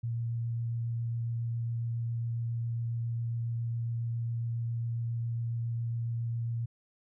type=tone with vibrato; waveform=sine; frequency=116.6 Hz; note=A#2; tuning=1 cent sharp; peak=-30 dBFS; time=0.03-6.66 s; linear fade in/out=10 ms; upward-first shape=sine; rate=7.3 Hz; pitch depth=8 cents each way; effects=none